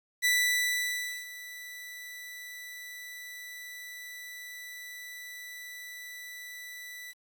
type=tone with ADSR envelope; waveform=sawtooth; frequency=1975.5 Hz; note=B6; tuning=in tune; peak=-19 dBFS; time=0.22-7.14 s; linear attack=32 ms; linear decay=1000 ms; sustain=-19 dB; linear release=39 ms; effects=9-bit